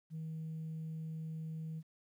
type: tone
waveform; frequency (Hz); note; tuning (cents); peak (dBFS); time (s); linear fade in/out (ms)
sine; 159.3; D#3; +41; -38; 0.1-1.83; 50
effects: tanh soft clip ceiling -37 dBFS + 12-bit